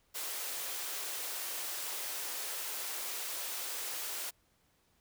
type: high-pass noise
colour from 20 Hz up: white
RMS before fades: -39 dBFS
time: 0.14-4.31 s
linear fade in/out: 20 ms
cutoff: 360 Hz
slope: 24 dB/octave
effects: pink hiss -72 dBFS RMS until 5 s